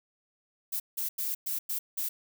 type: noise bursts at uneven times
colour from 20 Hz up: violet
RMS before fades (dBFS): -32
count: 6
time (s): 0.72-0.8 / 0.97-1.09 / 1.18-1.35 / 1.46-1.59 / 1.69-1.79 / 1.97-2.09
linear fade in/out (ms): 10
effects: none